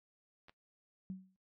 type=clicks; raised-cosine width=0.3 ms; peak=-42 / -39 dBFS; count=2; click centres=0.484 / 0.495 s
type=tone with exponential decay; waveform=sine; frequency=188.1 Hz; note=F#3; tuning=29 cents sharp; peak=-37 dBFS; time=1.1-1.36 s; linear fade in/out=0 ms; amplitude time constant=56 ms
effects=noise-tail reverb RT60 0.1 s tail -19 dB re dry + AAC 32 kbps